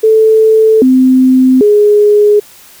sine tone with pitch steps, 439.5 / 258.4 / 416.4 Hz, A4 / C4 / G#4, -2 / -21 / +5 cents, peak -3 dBFS, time 0.03-2.4 s, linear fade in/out 10 ms, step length 790 ms, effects white hiss -38 dBFS RMS until 2.8 s

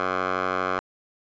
10% pulse tone with band-pass filter, 92.5 Hz, F#2, in tune, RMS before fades -26 dBFS, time 0-0.79 s, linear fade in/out 0 ms, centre 1100 Hz, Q 2.3, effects resampled to 16000 Hz

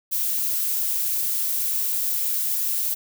violet noise, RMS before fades -24 dBFS, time 0.11-2.95 s, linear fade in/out 20 ms, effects none

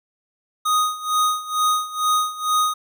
square tone with tremolo, 1244.5 Hz, D#6, in tune, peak -16 dBFS, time 0.65-2.74 s, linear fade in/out 10 ms, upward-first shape sine, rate 2.2 Hz, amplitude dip 85%, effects none

